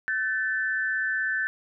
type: tone pair together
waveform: sine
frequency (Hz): 1523.9 / 1760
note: G6 / A6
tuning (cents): -49 / 0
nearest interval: major second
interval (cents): 249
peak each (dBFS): -27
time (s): 0.08-1.47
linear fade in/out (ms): 0
effects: none